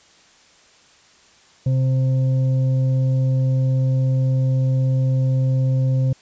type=tone with frequency modulation; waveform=sine; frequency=130.81 Hz; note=C3; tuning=in tune; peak=-15 dBFS; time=1.66-6.13 s; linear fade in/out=5 ms; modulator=393 Hz; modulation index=0.29; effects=white hiss -52 dBFS RMS until 6.21 s + resampled to 16000 Hz